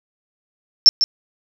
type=tone with echo; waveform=sine; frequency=5370 Hz; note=E8; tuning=31 cents sharp; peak=-3 dBFS; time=0.86-0.89 s; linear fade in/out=0 ms; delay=150 ms; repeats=1; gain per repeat=-10 dB; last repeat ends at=1.04 s; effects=none